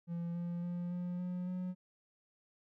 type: tone with pitch steps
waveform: triangle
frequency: 170.6 / 172.88 / 175.19 / 177.54 / 179.91 / 182.32 Hz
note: F3 / F3 / F3 / F3 / F#3 / F#3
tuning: -40 / -17 / +6 / +29 / -48 / -25 cents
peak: -34 dBFS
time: 0.07-1.75 s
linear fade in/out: 50 ms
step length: 280 ms
effects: none